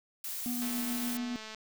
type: noise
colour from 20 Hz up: blue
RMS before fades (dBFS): -38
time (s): 0.24-1.17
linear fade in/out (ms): 2
type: tone with tremolo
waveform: triangle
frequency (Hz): 242.9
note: B3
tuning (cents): -29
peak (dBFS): -30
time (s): 0.46-1.36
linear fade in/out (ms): 0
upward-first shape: sine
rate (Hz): 7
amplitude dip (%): 25
type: click train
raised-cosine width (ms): 0.2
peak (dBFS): -27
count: 203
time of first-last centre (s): 0.62-1.547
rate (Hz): 218
effects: none